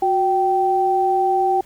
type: tone pair together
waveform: sine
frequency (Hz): 366.4 / 776.4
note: F#4 / G5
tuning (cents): -17 / -17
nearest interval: octave + minor second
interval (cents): 1300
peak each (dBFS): -20 / -16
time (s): 0.02-1.61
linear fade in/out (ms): 5
effects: pink hiss -50 dBFS RMS until 1.65 s